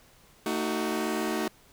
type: chord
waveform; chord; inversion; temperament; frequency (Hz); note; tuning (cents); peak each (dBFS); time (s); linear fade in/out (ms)
sawtooth; D# diminished; second; just; 224 / 311.1 / 373.4; A3 / D#4 / F#4; +31 / 0 / +16; -28; 0.46-1.48; 2
effects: pink hiss -58 dBFS RMS until 1.72 s